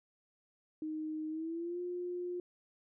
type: tone with pitch glide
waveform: sine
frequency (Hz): 311.1 to 355.3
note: D#4 to F4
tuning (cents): 0 to +30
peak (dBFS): -36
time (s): 0.82-2.4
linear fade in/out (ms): 2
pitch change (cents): +230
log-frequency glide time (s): 1.29-1.8
effects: none